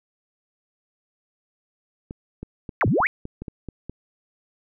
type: clicks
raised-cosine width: 3 ms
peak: -20 dBFS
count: 10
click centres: 2.109 / 2.43 / 2.692 / 2.878 / 3.003 / 3.254 / 3.42 / 3.482 / 3.687 / 3.896 s
type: exponential two-way sweep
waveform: sine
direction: down then up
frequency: 2445 to 89.3 to 2445 Hz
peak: -17 dBFS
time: 2.81-3.07 s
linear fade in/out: 0 ms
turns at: 2.87 s
effects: none